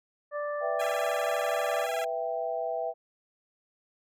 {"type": "harmonic tone", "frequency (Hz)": 587.3, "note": "D5", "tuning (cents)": 0, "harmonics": [1, 2, 3], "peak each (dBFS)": [-31, -37, -41], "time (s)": [0.31, 1.88], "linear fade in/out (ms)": 50}
{"type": "chord", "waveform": "sine", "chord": "E minor", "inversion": "second", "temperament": "equal", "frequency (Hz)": [493.9, 659.3, 784], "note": ["B4", "E5", "G5"], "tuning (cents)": [0, 0, 0], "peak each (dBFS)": [-35, -31, -35], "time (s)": [0.6, 2.94], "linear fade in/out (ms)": 50}
{"type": "tone with vibrato", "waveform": "15% pulse", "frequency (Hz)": 740, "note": "F#5", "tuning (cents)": 0, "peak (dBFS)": -28, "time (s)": [0.79, 2.05], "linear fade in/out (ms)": 10, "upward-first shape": "square", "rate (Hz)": 20, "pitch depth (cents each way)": 170}
{"effects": []}